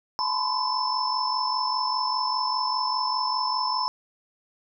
sine tone cluster, 865 / 1000 / 1045 / 5290 Hz, A5 / B5 / C6 / E8, -30 / +21 / -2 / +5 cents, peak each -31 / -27 / -31 / -28 dBFS, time 0.19-3.88 s, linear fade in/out 0 ms, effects none

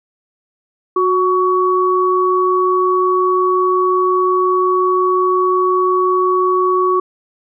sine tone pair together, 366.8 / 1123.6 Hz, F#4 / C#6, -15 / +23 cents, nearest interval octave + perfect fifth, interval 1938 cents, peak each -14 dBFS, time 0.96-7 s, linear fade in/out 5 ms, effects none

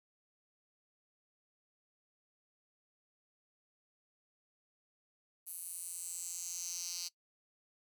10% pulse tone with high-pass filter sweep, 175 Hz, F3, 4 cents sharp, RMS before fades -43 dBFS, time 5.46-7.09 s, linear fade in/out 20 ms, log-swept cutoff 11000 to 5000 Hz, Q 4, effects noise-tail reverb RT60 0.1 s tail -20 dB re dry

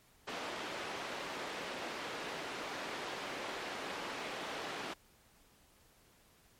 pink band-pass noise, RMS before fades -42 dBFS, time 0.27-4.94 s, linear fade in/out 10 ms, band 340 to 3600 Hz, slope 12 dB/octave, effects pink hiss -66 dBFS RMS until 6.59 s + MP3 64 kbps

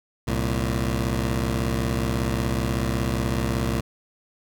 15% pulse tone pair together, 65.21 / 114 Hz, C2 / A#2, -5 / -38 cents, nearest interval minor seventh, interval 967 cents, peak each -18 / -20 dBFS, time 0.27-3.81 s, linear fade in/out 10 ms, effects none

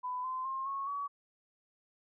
sine tone with pitch steps, 1000 / 1031.7 / 1064.4 / 1098.1 / 1132.9 Hz, B5 / C6 / C6 / C#6 / C#6, +21 / -25 / +29 / -17 / +37 cents, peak -34 dBFS, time 0.03-1.08 s, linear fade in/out 20 ms, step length 210 ms, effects none

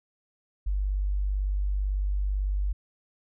sine tone, 49 Hz, G1, in tune, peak -24 dBFS, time 0.66-2.73 s, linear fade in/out 10 ms, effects none

